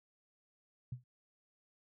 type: tone with exponential decay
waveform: sine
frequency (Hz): 124.4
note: B2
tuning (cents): +13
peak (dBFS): -35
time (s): 0.92-1.04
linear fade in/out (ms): 5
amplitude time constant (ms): 26
effects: none